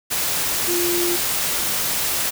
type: tone in noise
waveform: sine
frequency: 348.6 Hz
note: F4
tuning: 3 cents flat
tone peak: -21 dBFS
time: 0.67-1.17 s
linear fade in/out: 20 ms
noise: white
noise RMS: -22 dBFS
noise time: 0.1-2.31 s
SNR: -2 dB
effects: none